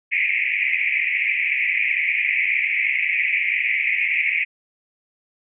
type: band-pass noise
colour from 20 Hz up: white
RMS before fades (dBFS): -21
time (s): 0.11-4.45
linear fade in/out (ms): 20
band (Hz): 2000 to 2500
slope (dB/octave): 96
effects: none